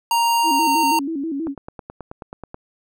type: tone with pitch glide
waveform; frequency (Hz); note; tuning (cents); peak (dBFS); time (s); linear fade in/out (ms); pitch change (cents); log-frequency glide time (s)
square; 932.3 to 922.1; A#5 to A#5; 0 to -19; -16; 0.11-0.99; 2; -19; 0.52-0.65
type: tone with vibrato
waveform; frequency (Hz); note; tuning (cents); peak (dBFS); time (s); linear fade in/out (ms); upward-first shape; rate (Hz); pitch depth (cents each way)
sine; 301; D4; +43; -22; 0.43-1.55; 50; square; 6.2; 140
type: click train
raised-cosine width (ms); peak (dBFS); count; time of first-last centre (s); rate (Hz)
1; -19; 11; 1.47-2.544; 9.31
effects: none